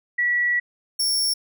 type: tone pair in turn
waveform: sine / sawtooth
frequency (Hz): 1940 / 5472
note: B6 / F8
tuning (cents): -31 / -36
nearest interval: octave + tritone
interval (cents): 1795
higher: second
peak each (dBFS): -18 / -17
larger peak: second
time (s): 0.18-0.6 / 0.99-1.34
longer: first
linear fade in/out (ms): 10
effects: none